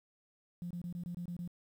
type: tone bursts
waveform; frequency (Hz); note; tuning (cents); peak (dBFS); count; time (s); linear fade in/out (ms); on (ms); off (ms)
sine; 174.61; F3; 0; -37; 8; 0.62-1.476; 0; 86; 24
effects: tanh soft clip ceiling -33 dBFS + 11-bit